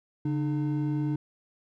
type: tone pair together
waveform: triangle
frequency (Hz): 142.9 / 302.8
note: D3 / D#4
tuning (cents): -47 / -47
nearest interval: octave + minor second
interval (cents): 1300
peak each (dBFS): -26 / -27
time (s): 0.25-1.16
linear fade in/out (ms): 5
effects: none